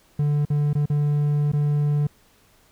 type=tone with dropouts; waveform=triangle; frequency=146.83 Hz; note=D3; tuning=in tune; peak=-16 dBFS; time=0.19-2.07 s; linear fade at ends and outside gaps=5 ms; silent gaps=0.452-0.501 / 0.732-0.751 / 0.858-0.899 / 1.519-1.533 s; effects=pink hiss -58 dBFS RMS until 2.71 s